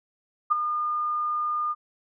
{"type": "tone with ADSR envelope", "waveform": "sine", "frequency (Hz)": 1214, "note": "D#6", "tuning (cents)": -43, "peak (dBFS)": -15, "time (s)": [0.5, 1.75], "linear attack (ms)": 20, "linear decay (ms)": 13, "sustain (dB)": -9, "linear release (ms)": 38, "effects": []}